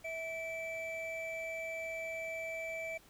triangle tone pair together, 651 / 2320 Hz, E5 / D7, -22 / -22 cents, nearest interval octave + minor seventh, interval 2200 cents, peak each -39 / -39 dBFS, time 0.04-2.98 s, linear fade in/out 10 ms, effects pink hiss -62 dBFS RMS until 3.09 s

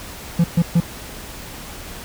triangle tone bursts, 169.8 Hz, F3, 48 cents flat, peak -9 dBFS, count 3, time 0.39-0.803 s, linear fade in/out 5 ms, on 51 ms, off 130 ms, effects added 60 Hz sine -42 dBFS peak until 2.04 s + pink hiss -35 dBFS RMS until 2.04 s

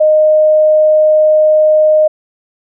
sine tone, 617 Hz, D#5, 15 cents flat, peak -5 dBFS, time 0-2.08 s, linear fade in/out 10 ms, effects none

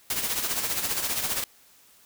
white noise with tremolo, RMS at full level -26 dBFS, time 0.1-1.44 s, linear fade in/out 2 ms, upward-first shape sine, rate 15 Hz, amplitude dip 55%, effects white hiss -57 dBFS RMS until 2.05 s

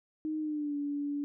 sine tone with pitch glide, 310.2 to 287.8 Hz, D#4 to D4, -5 to -35 cents, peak -31 dBFS, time 0.25-1.24 s, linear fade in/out 0 ms, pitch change -130 cents, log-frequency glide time 0.39-0.76 s, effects none

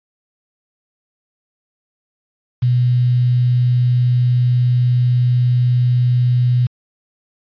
sine tone with quantisation, 123.47 Hz, B2, in tune, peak -11 dBFS, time 2.62-6.67 s, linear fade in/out 10 ms, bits 6, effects resampled to 11025 Hz

